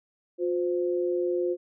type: tone pair together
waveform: sine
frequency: 356.3 / 517 Hz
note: F4 / C5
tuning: +35 / -21 cents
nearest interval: tritone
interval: 644 cents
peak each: -25 / -30 dBFS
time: 0.38-1.57 s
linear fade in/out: 50 ms
effects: none